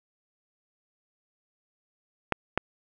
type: clicks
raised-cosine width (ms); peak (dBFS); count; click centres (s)
0.5; -8; 2; 2.323 / 2.576
effects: none